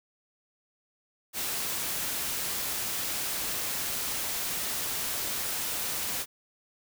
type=noise; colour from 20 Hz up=white; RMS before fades=-32 dBFS; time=1.33-6.26 s; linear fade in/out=50 ms; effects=none